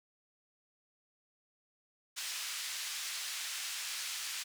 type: band-pass noise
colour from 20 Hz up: white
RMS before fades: -40 dBFS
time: 2.16-4.44 s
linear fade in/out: 20 ms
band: 1700 to 6800 Hz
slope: 12 dB/octave
effects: none